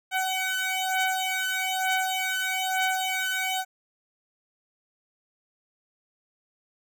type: beating tone pair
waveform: 15% pulse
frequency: 753 / 754.1 Hz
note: F#5 / F#5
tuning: +30 / +33 cents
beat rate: 1.1 Hz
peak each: -22 / -21 dBFS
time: 0.11-3.65 s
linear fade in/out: 50 ms
effects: none